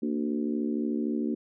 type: harmonic tone with a mistuned harmonic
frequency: 73.42 Hz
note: D2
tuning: in tune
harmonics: 3 / 4 / 5 / 6 / 7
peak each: -29 / -31 / -34 / -43 / -47 dBFS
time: 0.02-1.35 s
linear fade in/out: 10 ms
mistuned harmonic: 3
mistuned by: +74 cents
effects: none